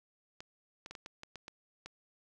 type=clicks; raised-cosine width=0.2 ms; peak=-28 dBFS; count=9; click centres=0.405 / 0.861 / 0.91 / 0.952 / 1.061 / 1.234 / 1.357 / 1.481 / 1.86 s; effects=none